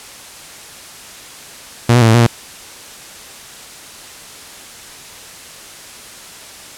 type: tone with pitch steps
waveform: sawtooth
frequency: 118.6 / 122.7 / 113.7 / 111.2 / 119.4 / 116.8 Hz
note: A#2 / B2 / A#2 / A2 / A#2 / A#2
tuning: +30 / -11 / -43 / +19 / +42 / +4 cents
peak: -3 dBFS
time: 1.89-2.268 s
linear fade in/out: 5 ms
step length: 63 ms
effects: white hiss -35 dBFS RMS until 6.77 s + low-pass 10000 Hz 12 dB/octave